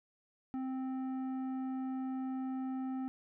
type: tone with tanh clipping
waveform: triangle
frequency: 261.4 Hz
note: C4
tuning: 1 cent flat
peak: -37 dBFS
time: 0.54-3.08 s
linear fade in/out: 0 ms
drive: 14 dB
effects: none